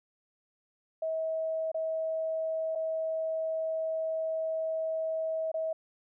sine tone with dropouts, 642 Hz, E5, 46 cents flat, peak -29 dBFS, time 1.02-5.73 s, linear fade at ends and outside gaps 5 ms, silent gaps 1.717-1.744 / 2.752-2.756 / 5.517-5.541 s, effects none

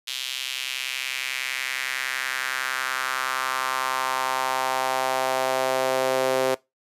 sawtooth tone with high-pass filter sweep, 130.81 Hz, C3, in tune, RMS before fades -26 dBFS, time 0.07-6.55 s, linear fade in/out 10 ms, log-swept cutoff 3300 to 480 Hz, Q 2.5, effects noise-tail reverb RT60 0.2 s tail -21 dB re dry + resampled to 32000 Hz

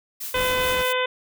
blue noise with tremolo, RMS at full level -31 dBFS, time 0.2-0.93 s, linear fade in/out 10 ms, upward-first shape sine, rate 4.7 Hz, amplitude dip 70%
harmonic tone, 506 Hz, B4, 42 cents sharp, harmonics 1 / 2 / 3 / 4 / 5 / 6 / 7, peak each -24 / -27 / -29 / -30 / -31 / -32 / -32 dBFS, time 0.34-1.06 s, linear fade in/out 5 ms
pink noise, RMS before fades -32 dBFS, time 0.34-0.84 s, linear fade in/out 20 ms
effects none

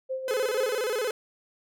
sine tone with tremolo, 523.3 Hz, C5, in tune, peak -27 dBFS, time 0.09-0.78 s, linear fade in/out 20 ms, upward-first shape sine, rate 6.2 Hz, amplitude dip 55%
45% pulse tone with vibrato, 466.2 Hz, A#4, in tune, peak -26 dBFS, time 0.28-1.11 s, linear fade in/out 2 ms, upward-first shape square, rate 17 Hz, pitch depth 150 cents each way
effects none

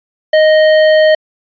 sine tone with hard clipping, 622 Hz, D#5, 1 cent flat, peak -7 dBFS, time 0.33-1.15 s, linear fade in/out 5 ms, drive 13 dB, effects resampled to 11025 Hz

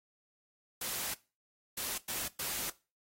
white noise bursts at uneven times, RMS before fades -37 dBFS, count 4, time 0.81-1.14 / 1.77-1.98 / 2.08-2.28 / 2.39-2.7 s, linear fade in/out 5 ms, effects noise-tail reverb RT60 0.3 s tail -19 dB re dry + AAC 48 kbps

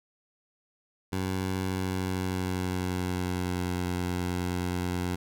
15% pulse tone with pitch glide, 93.9 to 89.45 Hz, F#2 to F2, +26 to +42 cents, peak -22 dBFS, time 1.12-5.16 s, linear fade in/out 10 ms, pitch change -84 cents, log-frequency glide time 1.63-3.8 s, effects none

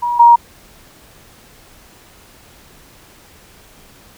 sine tone pair in turn, 959 / 944.2 Hz, A#5 / A#5, +49 / +22 cents, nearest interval unison, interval 27 cents, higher first, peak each -15 / -3 dBFS, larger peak second, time 0.02-0.19 / 0.19-0.36 s, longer neither, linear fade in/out 10 ms, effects pink hiss -45 dBFS RMS until 4.17 s

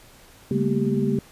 sine tone cluster, 140.5 / 199.7 / 219 / 237.8 / 392.2 Hz, C#3 / G3 / A3 / A#3 / G4, +24 / +32 / -8 / +35 / +1 cents, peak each -26 dBFS, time 0.51-1.19 s, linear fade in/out 2 ms, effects pink hiss -50 dBFS RMS until 1.31 s + resampled to 32000 Hz

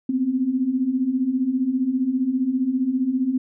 sine beating tone pair, 246.9 / 261.9 Hz, B3 / C4, 0 / +2 cents, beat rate 15 Hz, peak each -25 / -20 dBFS, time 0.09-3.38 s, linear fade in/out 5 ms, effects none

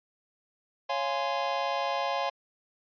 square chord, Db major seventh, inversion none, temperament just, 554.4 / 693 / 831.5 / 1039.4 Hz, Db5 / F5 / Ab5 / C6, 0 / -14 / +2 / -12 cents, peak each -34 dBFS, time 0.89-2.3 s, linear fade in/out 10 ms, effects resampled to 11025 Hz

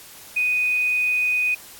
sine tone, 2489 Hz, D#7, in tune, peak -18 dBFS, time 0.36-1.55 s, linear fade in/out 10 ms, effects white hiss -43 dBFS RMS until 1.79 s + AAC 64 kbps

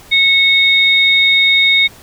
sine tone pair together, 2203 / 3705 Hz, C#7 / A#7, -11 / -11 cents, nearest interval major sixth, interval 900 cents, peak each -10 / -11 dBFS, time 0.11-1.88 s, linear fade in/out 20 ms, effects pink hiss -40 dBFS RMS until 2.02 s

